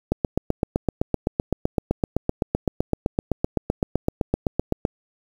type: click train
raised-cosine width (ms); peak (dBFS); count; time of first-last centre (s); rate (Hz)
2; -6; 38; 0.12-4.851; 7.82
effects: 7-bit